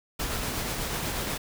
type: noise with tremolo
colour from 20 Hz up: pink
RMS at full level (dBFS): -30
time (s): 0.19-1.38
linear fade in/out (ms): 10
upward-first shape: sine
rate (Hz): 8.2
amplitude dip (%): 25
effects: none